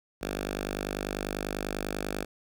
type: tone with notch filter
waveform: 5% pulse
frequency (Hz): 50.1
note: G1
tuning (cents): +38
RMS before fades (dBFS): -34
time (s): 0.21-2.25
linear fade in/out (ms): 10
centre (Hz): 100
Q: 0.79
effects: none